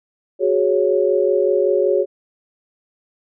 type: chord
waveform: sine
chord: F# suspended second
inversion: none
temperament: equal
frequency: 370 / 415.3 / 554.4 Hz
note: F#4 / G#4 / C#5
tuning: 0 / 0 / 0 cents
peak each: -18 dBFS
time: 0.39-2.06 s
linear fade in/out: 50 ms
effects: none